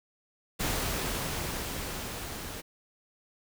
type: noise with level ramp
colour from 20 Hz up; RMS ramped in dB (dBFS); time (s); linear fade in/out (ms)
pink; -30 to -40; 0.59-2.62; 20
effects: none